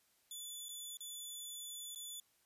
15% pulse tone with dropouts, 3470 Hz, A7, 25 cents flat, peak -38 dBFS, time 0.31-2.2 s, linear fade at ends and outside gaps 2 ms, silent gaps 0.685-0.69 / 0.971-1.005 / 1.949-1.958 s, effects white hiss -74 dBFS RMS until 2.45 s + resampled to 32000 Hz

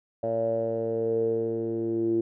10% pulse tone with low-pass filter sweep, 113.9 Hz, A#2, 40 cents flat, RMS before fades -27 dBFS, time 0.23-2.21 s, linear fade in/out 5 ms, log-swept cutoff 610 to 340 Hz, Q 8.6, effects none

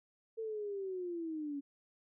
sine linear sweep, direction down, 452.4 to 277.2 Hz, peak -37 dBFS, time 0.37-1.61 s, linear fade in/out 20 ms, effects none

